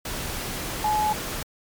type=tone in noise; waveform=sine; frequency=850 Hz; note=G#5; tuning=40 cents sharp; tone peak=-20 dBFS; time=0.84-1.13 s; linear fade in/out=5 ms; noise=pink; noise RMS=-31 dBFS; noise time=0.05-1.43 s; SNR=+8 dB; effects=MP3 96 kbps